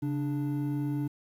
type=tone pair together; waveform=triangle; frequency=138.59 / 293.9 Hz; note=C#3 / D4; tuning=0 / +1 cents; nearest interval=octave + minor second; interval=1301 cents; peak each=-29 / -29 dBFS; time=0.02-1.08 s; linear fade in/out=10 ms; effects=10-bit